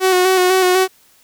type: tone with vibrato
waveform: sawtooth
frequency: 370 Hz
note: F#4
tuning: in tune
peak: -7 dBFS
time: 0-0.88 s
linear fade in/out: 50 ms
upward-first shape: square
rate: 4 Hz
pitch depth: 28 cents each way
effects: white hiss -52 dBFS RMS until 1.23 s